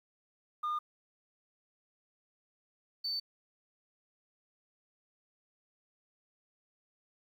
sine tone pair in turn, 1215 / 4535 Hz, D#6 / C#8, -42 / +39 cents, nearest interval octave + major seventh, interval 2281 cents, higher second, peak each -29 / -31 dBFS, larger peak first, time 0.63-0.79 / 3.04-3.2 s, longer neither, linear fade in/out 10 ms, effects tanh soft clip ceiling -30 dBFS + 11-bit

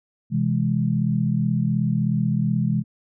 sine chord, C augmented, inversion none, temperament equal with one note detuned, 128.64 / 164.81 / 207.7 Hz, C3 / E3 / G#3, -29 / 0 / 0 cents, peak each -23 dBFS, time 0.3-2.84 s, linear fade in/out 50 ms, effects none

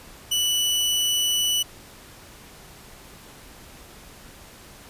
sawtooth tone, 2964 Hz, F#7, 2 cents sharp, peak -17 dBFS, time 0.31-1.63 s, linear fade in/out 10 ms, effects pink hiss -46 dBFS RMS until 4.89 s + resampled to 32000 Hz

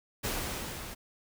pink noise with level ramp, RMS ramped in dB -32 to -43 dBFS, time 0.23-0.95 s, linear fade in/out 20 ms, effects none

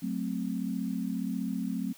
sine chord, F# diminished, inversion none, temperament equal, 185 / 220 / 261.6 Hz, F#3 / A3 / C4, 0 / 0 / 0 cents, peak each -34 dBFS, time 0.02-1.93 s, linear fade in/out 10 ms, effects white hiss -55 dBFS RMS until 1.97 s

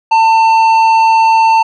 sine tone with tanh clipping, 896 Hz, A5, 31 cents sharp, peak -7 dBFS, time 0.11-1.63 s, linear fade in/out 10 ms, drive 9 dB, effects none

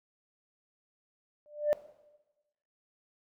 sine tone with exponential growth, 594 Hz, D5, 20 cents sharp, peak -18 dBFS, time 1.46-1.73 s, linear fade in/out 0 ms, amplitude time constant 57 ms, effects noise-tail reverb RT60 1.0 s tail -17 dB re dry + tanh soft clip ceiling -20 dBFS

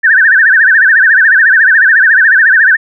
sine tone with vibrato, 1661.2 Hz, G#6, in tune, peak -3 dBFS, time 0.03-2.77 s, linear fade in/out 20 ms, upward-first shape sine, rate 14 Hz, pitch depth 180 cents each way, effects none

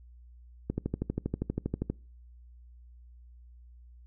click train, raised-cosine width 3 ms, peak -17 dBFS, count 16, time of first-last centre 0.7-1.9 s, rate 12.5 Hz, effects noise-tail reverb RT60 0.4 s tail -25 dB re dry + added 60 Hz sine -50 dBFS peak until 4.06 s

